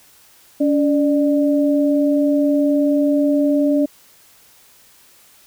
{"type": "tone pair together", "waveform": "sine", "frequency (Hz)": [285.2, 596], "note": ["C#4", "D5"], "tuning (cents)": [49, 25], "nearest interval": "octave + minor second", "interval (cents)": 1276, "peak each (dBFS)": [-14, -19], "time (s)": [0.6, 3.86], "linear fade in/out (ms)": 10, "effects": ["white hiss -50 dBFS RMS until 5.46 s"]}